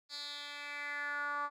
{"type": "tone with band-pass filter sweep", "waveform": "10% pulse", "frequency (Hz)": 289.8, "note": "D4", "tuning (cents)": -23, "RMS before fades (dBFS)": -40, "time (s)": [0.09, 1.5], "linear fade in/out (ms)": 50, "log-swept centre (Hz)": [4600, 1100], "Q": 4.1, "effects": []}